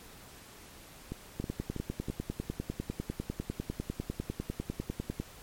two click trains, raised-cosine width 3 ms, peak -23 / -20 dBFS, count 4 / 39, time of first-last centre 1.12-2.085 / 1.4-5.2 s, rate 3.11 / 10 Hz, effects pink hiss -52 dBFS RMS until 5.42 s + MP3 64 kbps

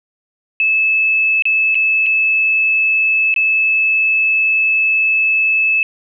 sine tone with dropouts, 2609 Hz, E7, 18 cents flat, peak -11 dBFS, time 0.6-5.83 s, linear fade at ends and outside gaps 1 ms, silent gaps 1.423-1.454 / 1.746-1.753 / 2.061-2.065 / 3.341-3.362 s, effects none

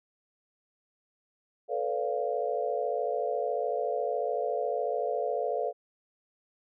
sine chord, B half-diminished seventh, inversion third, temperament equal with one note detuned, 440 / 493.9 / 572.3 / 698.5 Hz, A4 / B4 / D5 / F5, 0 / 0 / -45 / 0 cents, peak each -33 dBFS, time 1.68-5.73 s, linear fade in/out 50 ms, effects none

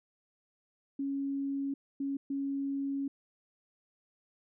sine tone bursts at uneven times, 276.6 Hz, C#4, 4 cents flat, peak -31 dBFS, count 3, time 0.99-1.74 / 2-2.17 / 2.3-3.08 s, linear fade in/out 5 ms, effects none

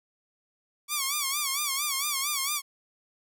5% pulse tone with vibrato, 1132 Hz, C#6, 36 cents sharp, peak -15 dBFS, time 0.88-2.62 s, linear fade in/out 50 ms, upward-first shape sine, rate 4.4 Hz, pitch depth 110 cents each way, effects none

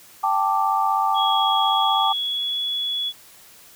sine chord, G suspended second, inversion none, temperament equal, 784 / 880 / 1174.7 Hz, G5 / A5 / D6, 0 / 0 / 0 cents, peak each -22 dBFS, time 0.23-2.13 s, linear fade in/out 10 ms
sine tone with pitch glide, 3322 to 3388 Hz, G#7 to G#7, 0 to +34 cents, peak -22 dBFS, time 1.14-3.13 s, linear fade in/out 50 ms, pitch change +34 cents, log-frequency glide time 1.59-2.63 s
effects white hiss -48 dBFS RMS until 3.75 s

